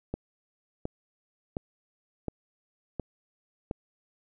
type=click train; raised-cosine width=2 ms; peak=-18 dBFS; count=6; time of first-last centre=0.14-3.711 s; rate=1.4 Hz; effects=none